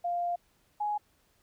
sine tone pair in turn, 698.5 / 834.6 Hz, F5 / G#5, 0 / +8 cents, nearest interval minor third, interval 308 cents, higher second, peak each -28 dBFS, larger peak neither, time 0.04-0.36 / 0.8-0.98 s, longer first, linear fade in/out 10 ms, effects pink hiss -69 dBFS RMS until 1.42 s

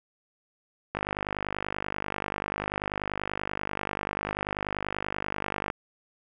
click train, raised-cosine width 0.5 ms, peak -14 dBFS, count 240, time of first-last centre 0.95-5.701 s, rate 50.3 Hz, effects none

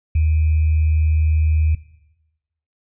sine tone with sample-and-hold, 78.1 Hz, D#2, 7 cents sharp, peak -13 dBFS, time 0.15-1.75 s, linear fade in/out 5 ms, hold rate 2450 Hz, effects noise-tail reverb RT60 1.0 s tail -19 dB re dry + resampled to 8000 Hz

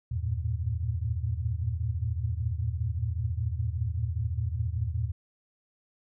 sine tone cluster, 79.9 / 93.9 / 111.7 / 116.8 Hz, D#2 / F#2 / A2 / A#2, +47 / +26 / +27 / +4 cents, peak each -31 / -34 / -34 / -33 dBFS, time 0.11-5.12 s, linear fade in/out 10 ms, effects none

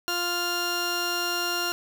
15% pulse tone pair together, 350 / 1400 Hz, F4 / F6, +4 / +4 cents, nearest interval 2 octaves, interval 2400 cents, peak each -24 / -21 dBFS, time 0.08-1.72 s, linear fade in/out 0 ms, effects none

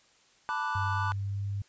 triangle chord, B minor seventh, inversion third, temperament equal, 880 / 987.8 / 1174.7 / 1480 Hz, A5 / B5 / D6 / F#6, 0 / 0 / 0 / 0 cents, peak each -33 dBFS, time 0.49-1.12 s, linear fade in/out 0 ms
sine tone with pitch glide, 98 to 100.23 Hz, G2 to G2, 0 to +39 cents, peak -30 dBFS, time 0.75-1.62 s, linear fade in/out 5 ms, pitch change +39 cents, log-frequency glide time 0.9-1.47 s
effects white hiss -63 dBFS RMS until 1.68 s + resampled to 16000 Hz

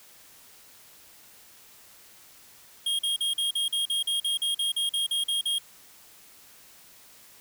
square tone bursts, 3249 Hz, G#7, 39 cents flat, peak -25 dBFS, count 16, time 2.86-5.585 s, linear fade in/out 5 ms, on 130 ms, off 43 ms, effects white hiss -53 dBFS RMS until 7.4 s

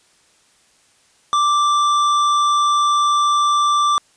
sine tone with tanh clipping, 1174.7 Hz, D6, in tune, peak -15 dBFS, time 1.33-3.98 s, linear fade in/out 0 ms, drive 13 dB, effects white hiss -56 dBFS RMS until 4.16 s + resampled to 22050 Hz

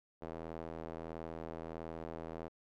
square tone with band-pass filter, 40.76 Hz, E1, 19 cents flat, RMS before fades -45 dBFS, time 0.21-2.49 s, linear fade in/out 20 ms, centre 540 Hz, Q 1.1, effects none

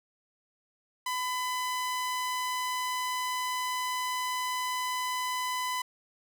sawtooth tone, 1005 Hz, B5, 30 cents sharp, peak -26 dBFS, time 1.06-5.82 s, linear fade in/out 5 ms, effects none

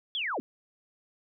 sine linear sweep, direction down, 3501 to 185 Hz, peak -29 dBFS, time 0.15-0.4 s, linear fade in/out 0 ms, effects none

